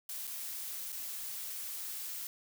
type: noise with dropouts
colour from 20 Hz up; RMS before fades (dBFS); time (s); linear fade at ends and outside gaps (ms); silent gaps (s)
blue; -41; 0.09-2.27; 1; 0.27-0.275 / 0.921-0.926
effects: none